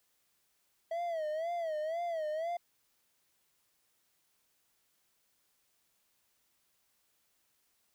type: tone with vibrato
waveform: triangle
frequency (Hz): 650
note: E5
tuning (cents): -24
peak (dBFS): -31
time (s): 0.91-2.57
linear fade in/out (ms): 5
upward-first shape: sine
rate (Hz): 2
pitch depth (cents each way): 120
effects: white hiss -75 dBFS RMS until 7.94 s